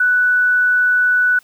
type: tone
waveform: sine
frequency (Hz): 1484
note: F#6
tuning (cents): +5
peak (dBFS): -11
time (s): 0-1.39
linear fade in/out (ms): 5
effects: white hiss -52 dBFS RMS until 1.43 s